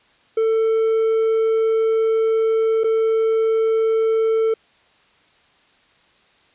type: tone with dropouts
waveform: triangle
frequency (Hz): 445.7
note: A4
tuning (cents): +22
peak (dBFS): -13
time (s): 0.37-4.54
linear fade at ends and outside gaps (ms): 5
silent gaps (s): 2.836-2.842
effects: white hiss -56 dBFS RMS until 6.54 s + resampled to 8000 Hz